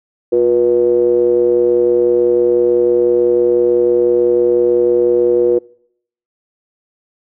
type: ring-modulated tone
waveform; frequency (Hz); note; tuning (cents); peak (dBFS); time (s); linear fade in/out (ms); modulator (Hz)
triangle; 63; B1; +35; -4; 0.32-5.59; 10; 421
effects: noise-tail reverb RT60 0.7 s tail -26 dB re dry